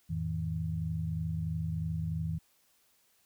sine tone cluster, 86.8 / 109.9 / 160.7 Hz, F2 / A2 / E3, -10 / -2 / -44 cents, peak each -36 / -40 / -33 dBFS, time 0.09-2.39 s, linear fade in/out 20 ms, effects white hiss -69 dBFS RMS until 3.25 s

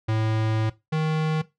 square tone pair in turn, 110 / 156.62 Hz, A2 / D#3, 0 / +12 cents, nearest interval tritone, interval 612 cents, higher second, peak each -22 dBFS, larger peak neither, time 0.08-0.7 / 0.92-1.42 s, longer first, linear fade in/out 10 ms, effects noise-tail reverb RT60 0.2 s tail -17 dB re dry + low-pass 4000 Hz 12 dB/octave

